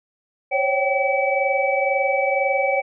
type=tone cluster; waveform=sine; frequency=538 / 560 / 773 / 2291 Hz; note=C5 / C#5 / G5 / D7; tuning=+48 / +18 / -24 / -44 cents; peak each=-23 dBFS; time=0.51-2.82 s; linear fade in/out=20 ms; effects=none